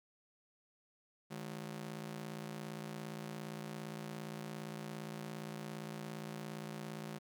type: ring-modulated tone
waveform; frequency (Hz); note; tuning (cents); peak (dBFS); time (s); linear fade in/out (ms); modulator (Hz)
sawtooth; 181; F#3; -38; -36; 1.3-7.19; 20; 28.7
effects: none